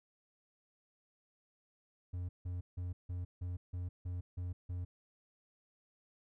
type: tone bursts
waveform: triangle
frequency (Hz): 89.2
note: F2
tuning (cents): +37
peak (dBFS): -35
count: 9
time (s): 2.13-4.85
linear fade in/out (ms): 10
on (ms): 160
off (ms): 160
effects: none